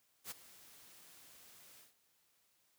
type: noise with ADSR envelope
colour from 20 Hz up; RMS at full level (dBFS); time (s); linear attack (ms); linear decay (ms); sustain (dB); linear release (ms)
white; -43; 0.24-1.94; 70; 16; -17; 140
effects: white hiss -75 dBFS RMS until 2.78 s + high-pass 60 Hz 12 dB/octave